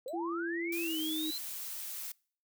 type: linear sweep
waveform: sine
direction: up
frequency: 476.8 to 4151 Hz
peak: -37 dBFS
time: 0.06-1.38 s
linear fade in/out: 2 ms
type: tone with exponential decay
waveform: 15% pulse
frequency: 3996 Hz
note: B7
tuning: 20 cents sharp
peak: -40 dBFS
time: 0.08-0.16 s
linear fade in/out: 0 ms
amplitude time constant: 17 ms
type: tone with pitch glide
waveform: sine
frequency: 337.9 to 313.5 Hz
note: E4 to D#4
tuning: +43 to +13 cents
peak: -34 dBFS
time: 0.13-1.31 s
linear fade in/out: 10 ms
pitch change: -130 cents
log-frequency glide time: 0.82-0.99 s
type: noise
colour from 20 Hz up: blue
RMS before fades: -41 dBFS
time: 0.72-2.12 s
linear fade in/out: 5 ms
effects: noise-tail reverb RT60 0.5 s tail -26 dB re dry